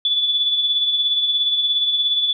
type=tone with tremolo; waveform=sine; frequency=3455 Hz; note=A7; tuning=32 cents flat; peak=-14 dBFS; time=0.05-2.33 s; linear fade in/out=2 ms; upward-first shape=sine; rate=17 Hz; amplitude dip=45%; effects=none